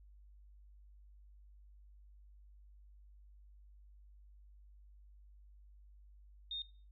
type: tone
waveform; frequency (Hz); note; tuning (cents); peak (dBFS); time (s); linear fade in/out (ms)
sine; 3674; A#7; -26; -39; 6.51-6.62; 2
effects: noise-tail reverb RT60 0.4 s tail -17 dB re dry + added 50 Hz sine -57 dBFS peak until 6.91 s